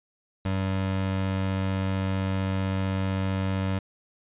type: tone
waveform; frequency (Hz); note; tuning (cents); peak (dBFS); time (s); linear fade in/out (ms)
25% pulse; 95.6; G2; -43; -21; 0.45-3.79; 5
effects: resampled to 8000 Hz